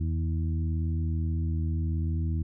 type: harmonic tone with a mistuned harmonic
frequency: 80.7 Hz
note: E2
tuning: 36 cents flat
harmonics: 1 / 2 / 3 / 4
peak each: -26 / -34 / -39 / -41 dBFS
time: 0-2.43 s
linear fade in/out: 10 ms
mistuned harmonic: 1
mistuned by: +53 cents
effects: none